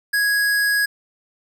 square tone, 1661.2 Hz, G#6, in tune, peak -17 dBFS, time 0.13-0.86 s, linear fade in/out 10 ms, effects none

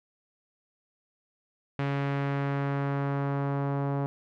sawtooth tone with low-pass filter sweep, 140 Hz, C#3, 18 cents sharp, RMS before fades -29 dBFS, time 1.79-4.06 s, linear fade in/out 0 ms, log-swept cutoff 2400 to 940 Hz, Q 1.2, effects none

